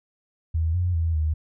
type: tone with pitch steps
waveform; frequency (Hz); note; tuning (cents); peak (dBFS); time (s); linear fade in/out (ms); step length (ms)
sine; 81 / 89.2 / 82.3 / 77.8; E2 / F2 / E2 / D#2; -30 / +37 / -2 / 0; -20; 0.54-1.34; 10; 200
effects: none